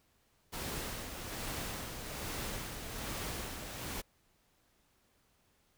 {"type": "noise with tremolo", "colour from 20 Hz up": "pink", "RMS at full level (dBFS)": -39, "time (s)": [0.52, 4.02], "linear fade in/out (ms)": 20, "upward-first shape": "sine", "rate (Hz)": 1.2, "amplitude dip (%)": 45, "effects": ["pink hiss -72 dBFS RMS until 5.77 s"]}